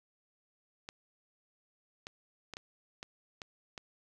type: clicks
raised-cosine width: 0.2 ms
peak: -25 dBFS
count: 7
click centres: 0.889 / 2.069 / 2.537 / 2.569 / 3.029 / 3.418 / 3.778 s
effects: none